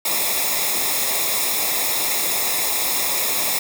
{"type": "noise with comb filter", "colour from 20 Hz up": "white", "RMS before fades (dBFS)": -21, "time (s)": [0.05, 3.59], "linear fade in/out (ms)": 5, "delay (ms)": 0.66, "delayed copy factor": -0.75, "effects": []}